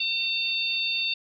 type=harmonic tone; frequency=904 Hz; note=A5; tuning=47 cents sharp; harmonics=3 / 4 / 5; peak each=-27 / -29 / -31 dBFS; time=0-1.14 s; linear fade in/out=5 ms; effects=none

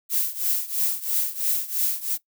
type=noise with tremolo; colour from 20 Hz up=violet; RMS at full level=-21 dBFS; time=0.09-2.18 s; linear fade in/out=50 ms; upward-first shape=triangle; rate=3 Hz; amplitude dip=90%; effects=noise-tail reverb RT60 0.1 s tail -18 dB re dry

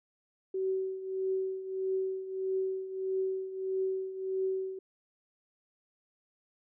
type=tone with tremolo; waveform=sine; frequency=379.8 Hz; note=F#4; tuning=45 cents sharp; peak=-27 dBFS; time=0.54-4.79 s; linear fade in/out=5 ms; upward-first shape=triangle; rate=1.6 Hz; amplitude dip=75%; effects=none

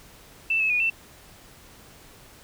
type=tone with pitch steps; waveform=sine; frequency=2659 / 2593 / 2456 / 2676 Hz; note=E7 / E7 / D#7 / E7; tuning=+14 / -29 / -23 / +25 cents; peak=-20 dBFS; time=0.5-0.9 s; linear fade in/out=5 ms; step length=100 ms; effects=pink hiss -50 dBFS RMS until 2.43 s

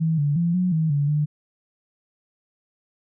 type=tone with pitch steps; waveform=sine; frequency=161.2 / 144.9 / 170.4 / 181.8 / 159.3 / 143.6 / 149.4 Hz; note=E3 / D3 / F3 / F#3 / D#3 / D3 / D3; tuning=-38 / -23 / -42 / -30 / +41 / -39 / +30 cents; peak=-18 dBFS; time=0-1.26 s; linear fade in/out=20 ms; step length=180 ms; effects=none

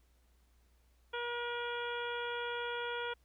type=harmonic tone; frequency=478 Hz; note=A#4; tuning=43 cents sharp; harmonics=1 / 2 / 3 / 4 / 5 / 6 / 7; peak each=-40 / -42 / -41 / -50 / -48 / -51 / -46 dBFS; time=1.13-3.14 s; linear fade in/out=10 ms; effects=added 60 Hz sine -66 dBFS peak until 3.24 s + pink hiss -75 dBFS RMS until 3.24 s

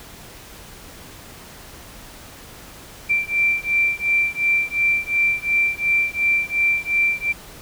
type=beating tone pair; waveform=sine; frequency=2350 / 2352.8 Hz; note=D7 / D7; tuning=+1 / +3 cents; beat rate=2.8 Hz; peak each=-20 dBFS; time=3.09-7.33 s; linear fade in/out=20 ms; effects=pink hiss -41 dBFS RMS until 7.61 s

